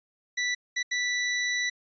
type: tone bursts at uneven times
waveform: sawtooth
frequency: 1969 Hz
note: B6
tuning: 6 cents flat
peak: -22 dBFS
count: 3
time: 0.37-0.55 / 0.76-0.83 / 0.91-1.7 s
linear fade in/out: 10 ms
effects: resampled to 16000 Hz